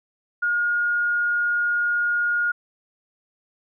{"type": "tone", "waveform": "sine", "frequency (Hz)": 1429, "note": "F6", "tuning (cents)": 39, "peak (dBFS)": -19, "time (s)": [0.42, 2.52], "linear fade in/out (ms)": 10, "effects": []}